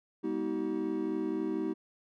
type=tone cluster; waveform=triangle; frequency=202.8 / 245.5 / 317.1 / 381.2 Hz; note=G#3 / B3 / D#4 / G4; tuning=-41 / -10 / +33 / -48 cents; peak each=-38 / -36 / -31 / -34 dBFS; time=0.23-1.74 s; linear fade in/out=20 ms; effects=none